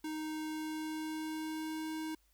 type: tone with pitch glide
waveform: square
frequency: 311.1 to 315.1 Hz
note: D#4 to D#4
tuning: 0 to +22 cents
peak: -38 dBFS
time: 0.04-2.15 s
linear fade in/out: 5 ms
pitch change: +22 cents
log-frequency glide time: 0.46-1.93 s
effects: added 50 Hz sine -70 dBFS peak until 2.33 s + white hiss -74 dBFS RMS until 2.33 s